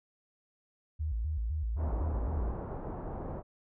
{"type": "tone with vibrato", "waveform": "sine", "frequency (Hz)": 65.8, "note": "C2", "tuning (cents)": 10, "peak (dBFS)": -30, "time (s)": [0.99, 2.53], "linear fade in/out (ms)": 20, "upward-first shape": "square", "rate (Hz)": 3.9, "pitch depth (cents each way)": 280}
{"type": "low-pass noise", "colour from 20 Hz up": "pink", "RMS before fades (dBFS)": -39, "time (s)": [1.76, 3.43], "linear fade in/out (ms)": 50, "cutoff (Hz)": 1000, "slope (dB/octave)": 24}
{"effects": []}